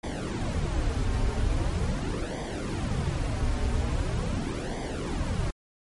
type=noise with flanger; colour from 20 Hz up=brown; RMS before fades=-28 dBFS; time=0.03-5.51 s; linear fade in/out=10 ms; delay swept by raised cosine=0.73 to 6.13 ms; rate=0.42 Hz; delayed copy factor=-0.75; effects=MP3 48 kbps